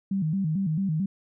sine tone with vibrato, 174.61 Hz, F3, in tune, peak -23 dBFS, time 0.11-1.06 s, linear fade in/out 5 ms, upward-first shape square, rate 4.5 Hz, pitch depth 190 cents each way, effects none

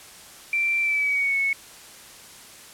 sine tone with pitch glide, 2349 to 2204 Hz, D7 to C#7, 0 to -11 cents, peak -20 dBFS, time 0.53-1.53 s, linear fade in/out 2 ms, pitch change -111 cents, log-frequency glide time 0.81-1.37 s, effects white hiss -45 dBFS RMS until 2.73 s + low-pass 11000 Hz 12 dB/octave

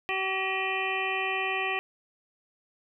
harmonic tone with a mistuned harmonic, 381.3 Hz, G4, 48 cents flat, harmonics 1 / 2 / 3 / 5 / 6 / 7 / 8, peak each -35 / -34 / -36 / -33 / -33 / -35 / -39 dBFS, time 0.09-1.79 s, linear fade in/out 0 ms, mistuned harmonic 6, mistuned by +91 cents, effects none

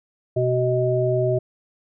harmonic tone, 125.5 Hz, B2, 28 cents sharp, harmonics 1 / 3 / 5, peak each -22 / -22 / -22 dBFS, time 0.36-1.39 s, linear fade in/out 10 ms, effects none

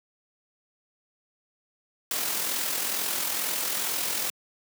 white noise with amplitude modulation, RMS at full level -27 dBFS, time 2.11-4.3 s, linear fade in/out 2 ms, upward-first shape sine, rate 42.2 Hz, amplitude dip 40%, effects high-pass 200 Hz 12 dB/octave

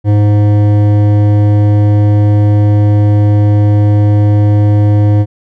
sine tone with hard clipping, 103.83 Hz, G#2, in tune, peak -7 dBFS, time 0.04-5.26 s, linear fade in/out 50 ms, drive 12 dB, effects none

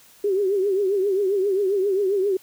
sine tone with vibrato, 392 Hz, G4, in tune, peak -18 dBFS, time 0.24-2.37 s, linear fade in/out 5 ms, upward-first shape triangle, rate 7.5 Hz, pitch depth 120 cents each way, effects white hiss -52 dBFS RMS until 2.42 s

